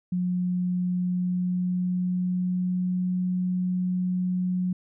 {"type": "tone with pitch glide", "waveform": "sine", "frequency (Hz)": [180, 181.99], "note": ["F#3", "F#3"], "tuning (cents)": [-47, -28], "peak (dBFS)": -23, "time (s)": [0.12, 4.73], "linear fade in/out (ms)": 5, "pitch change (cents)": 19, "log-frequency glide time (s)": [0.98, 3.12], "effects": []}